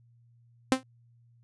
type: tone with exponential decay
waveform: sawtooth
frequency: 261.2 Hz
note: C4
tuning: 3 cents flat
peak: -13 dBFS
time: 0.72-0.83 s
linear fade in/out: 0 ms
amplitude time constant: 22 ms
effects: added 118 Hz sine -58 dBFS peak until 1.43 s + resampled to 24000 Hz